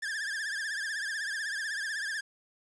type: tone with vibrato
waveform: 45% pulse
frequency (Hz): 1690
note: G#6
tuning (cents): +30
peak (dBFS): -32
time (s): 0.02-2.21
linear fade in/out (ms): 10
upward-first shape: triangle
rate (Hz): 16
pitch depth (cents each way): 140
effects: resampled to 22050 Hz + 10-bit